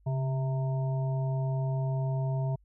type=harmonic tone with a mistuned harmonic; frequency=131.6 Hz; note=C3; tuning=10 cents sharp; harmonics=1 / 3 / 5 / 7; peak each=-27 / -43 / -39 / -44 dBFS; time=0.06-2.56 s; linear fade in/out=10 ms; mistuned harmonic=1; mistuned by=+45 cents; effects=added 50 Hz sine -59 dBFS peak until 2.64 s